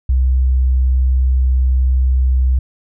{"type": "tone", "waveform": "sine", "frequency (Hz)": 64.2, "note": "C2", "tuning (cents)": -32, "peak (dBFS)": -10, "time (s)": [0.09, 2.59], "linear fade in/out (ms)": 5, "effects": []}